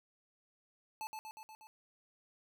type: tone with echo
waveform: square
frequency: 871 Hz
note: A5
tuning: 18 cents flat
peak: -40 dBFS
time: 1.01-1.07 s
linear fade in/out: 0 ms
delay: 120 ms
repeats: 5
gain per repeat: -3 dB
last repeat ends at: 1.67 s
effects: none